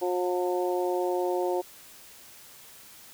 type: harmonic tone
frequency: 179.5 Hz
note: F3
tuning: 48 cents sharp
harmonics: 2 / 3 / 4 / 5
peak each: -27 / -31 / -33 / -35 dBFS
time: 0.01-1.62 s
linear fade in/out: 20 ms
effects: white hiss -50 dBFS RMS until 3.13 s